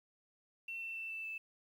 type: tone with pitch steps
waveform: sine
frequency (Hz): 2703 / 2686 / 2669 / 2652 / 2635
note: E7 / E7 / E7 / E7 / E7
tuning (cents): +43 / +32 / +21 / +10 / -1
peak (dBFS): -40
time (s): 0.68-1.38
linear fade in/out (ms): 5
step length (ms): 140
effects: 11-bit